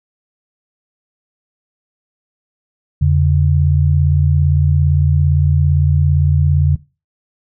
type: tone pair together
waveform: sine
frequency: 84.49 / 142.1 Hz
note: E2 / C#3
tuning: +43 / +43 cents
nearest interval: major sixth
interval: 900 cents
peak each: -12 dBFS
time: 3.01-6.76 s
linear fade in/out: 10 ms
effects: noise-tail reverb RT60 0.3 s tail -20 dB re dry